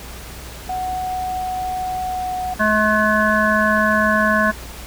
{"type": "tone with pitch glide", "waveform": "sine", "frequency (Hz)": [740, 735.7], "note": ["F#5", "F#5"], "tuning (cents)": [0, -10], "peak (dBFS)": -21, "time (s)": [0.69, 2.54], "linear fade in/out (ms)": 5, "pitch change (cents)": -10, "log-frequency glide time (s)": [2.01, 2.32]}
{"type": "harmonic tone", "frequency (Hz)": 214, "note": "A3", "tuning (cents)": -48, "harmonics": [1, 3, 5, 7, 8], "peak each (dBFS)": [-20, -20, -20, -20, -20], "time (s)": [2.59, 4.52], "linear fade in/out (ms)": 20}
{"effects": ["added 60 Hz sine -36 dBFS peak until 4.86 s", "pink hiss -36 dBFS RMS until 4.86 s"]}